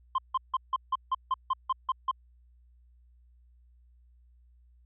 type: tone bursts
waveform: triangle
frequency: 1046.5 Hz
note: C6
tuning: in tune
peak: -22 dBFS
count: 11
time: 0.15-2.113 s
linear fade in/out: 5 ms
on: 33 ms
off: 160 ms
effects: added 60 Hz sine -57 dBFS peak until 4.85 s + resampled to 8000 Hz